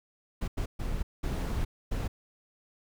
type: noise bursts at uneven times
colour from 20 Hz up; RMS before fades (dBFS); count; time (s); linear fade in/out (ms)
brown; -31; 5; 0.41-0.48 / 0.57-0.66 / 0.79-1.03 / 1.23-1.65 / 1.91-2.08; 10
effects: none